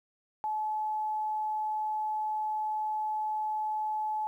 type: tone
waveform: sine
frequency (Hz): 859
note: A5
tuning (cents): -42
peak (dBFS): -29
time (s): 0.44-4.27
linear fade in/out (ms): 0
effects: 11-bit